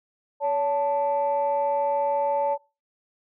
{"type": "tone pair together", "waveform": "sine", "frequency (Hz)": [565.8, 880], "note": ["C#5", "A5"], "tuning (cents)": [35, 0], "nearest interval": "minor sixth", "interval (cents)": 765, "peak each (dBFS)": -23, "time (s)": [0.4, 2.58], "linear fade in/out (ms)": 50, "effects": ["noise-tail reverb RT60 0.3 s tail -24 dB re dry", "tanh soft clip ceiling -15 dBFS"]}